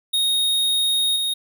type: tone with level steps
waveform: square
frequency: 3729 Hz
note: A#7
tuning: in tune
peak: -18 / -21 dBFS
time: 0.13-1.34 s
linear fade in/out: 10 ms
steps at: 1.16 s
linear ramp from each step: 2 ms
effects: none